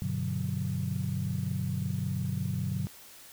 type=chord; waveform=sine; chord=G major seventh; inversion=none; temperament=equal; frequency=98 / 123.47 / 146.83 / 185 Hz; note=G2 / B2 / D3 / F#3; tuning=0 / 0 / 0 / 0 cents; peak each=-34 dBFS; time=0.02-2.87 s; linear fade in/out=0 ms; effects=tanh soft clip ceiling -20 dBFS + white hiss -51 dBFS RMS until 3.32 s